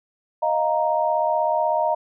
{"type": "chord", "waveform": "sine", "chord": "Eb suspended second", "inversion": "none", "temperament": "equal", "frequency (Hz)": [622.3, 698.5, 932.3], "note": ["Eb5", "F5", "Bb5"], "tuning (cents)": [0, 0, 0], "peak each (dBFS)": [-22, -24, -22], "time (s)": [0.42, 1.95], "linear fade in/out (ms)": 10, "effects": []}